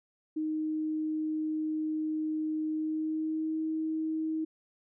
sine tone with pitch glide, 311.1 to 316.5 Hz, D#4 to D#4, 0 to +30 cents, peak -29 dBFS, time 0.36-4.45 s, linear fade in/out 10 ms, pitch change +30 cents, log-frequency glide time 2.68-3.59 s, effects none

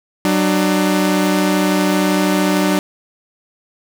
sawtooth tone pair together, 188.67 / 299.5 Hz, F#3 / D4, +34 / +34 cents, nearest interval minor sixth, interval 800 cents, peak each -12 dBFS, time 0.25-2.79 s, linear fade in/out 0 ms, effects none

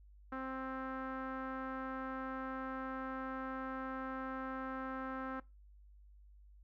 sawtooth tone with low-pass filter, 263 Hz, C4, 9 cents sharp, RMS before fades -42 dBFS, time 0.32-5.4 s, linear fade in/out 5 ms, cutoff 1400 Hz, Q 3.9, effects noise-tail reverb RT60 0.2 s tail -19 dB re dry + added 50 Hz sine -57 dBFS peak until 6.63 s

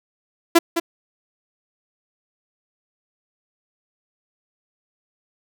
sawtooth tone with echo, 337 Hz, E4, 38 cents sharp, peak -5 dBFS, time 0.55-0.59 s, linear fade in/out 10 ms, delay 210 ms, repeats 1, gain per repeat -9 dB, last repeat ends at 0.8 s, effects none

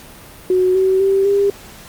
sine tone with pitch steps, 368.6 / 379 / 389.6 / 400.6 Hz, F#4 / F#4 / G4 / G4, -7 / +42 / -11 / +38 cents, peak -11 dBFS, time 0.5-1.5 s, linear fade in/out 2 ms, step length 250 ms, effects pink hiss -39 dBFS RMS until 1.88 s + Opus 48 kbps

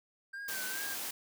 triangle tone with vibrato, 1568 Hz, G6, in tune, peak -38 dBFS, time 0.33-0.95 s, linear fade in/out 10 ms, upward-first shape sine, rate 2.4 Hz, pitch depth 70 cents each way
white high-pass noise, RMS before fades -39 dBFS, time 0.48-1.11 s, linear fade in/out 5 ms, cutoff 180 Hz, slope 12 dB/octave
effects none

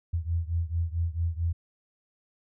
sine beating tone pair, 82.41 / 86.91 Hz, E2 / F2, 0 / -8 cents, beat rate 4.5 Hz, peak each -28 / -30 dBFS, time 0.13-1.53 s, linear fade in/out 10 ms, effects none

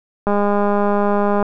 click train, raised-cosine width 1 ms, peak -5 dBFS, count 237, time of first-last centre 0.27-1.427 s, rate 204 Hz, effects none

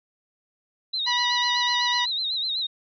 sine tone with vibrato, 3900 Hz, B7, 23 cents flat, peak -24 dBFS, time 0.93-2.67 s, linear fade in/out 10 ms, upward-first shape sine, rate 8 Hz, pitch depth 100 cents each way
harmonic tone, 976 Hz, B5, 21 cents flat, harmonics 1 / 2 / 3 / 5 / 6, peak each -26 / -27 / -30 / -37 / -39 dBFS, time 1.06-2.06 s, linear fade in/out 20 ms
effects none

